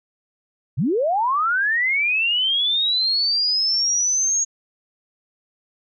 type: linear sweep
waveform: sine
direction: up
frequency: 98.7 to 6645 Hz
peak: -17 dBFS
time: 0.77-4.45 s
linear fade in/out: 20 ms
effects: none